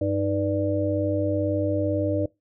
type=harmonic tone with a mistuned harmonic; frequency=98 Hz; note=G2; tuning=in tune; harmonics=1 / 3 / 5 / 6; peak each=-27 / -26 / -30 / -26 dBFS; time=0.01-2.26 s; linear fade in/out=5 ms; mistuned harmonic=3; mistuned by=+79 cents; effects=noise-tail reverb RT60 0.2 s tail -22 dB re dry